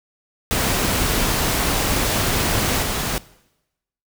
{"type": "noise with level steps", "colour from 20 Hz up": "pink", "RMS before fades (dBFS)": [-20, -23], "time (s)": [0.51, 3.18], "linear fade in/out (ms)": 0, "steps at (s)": 2.82, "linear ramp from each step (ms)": 10, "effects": ["noise-tail reverb RT60 0.9 s tail -20 dB re dry"]}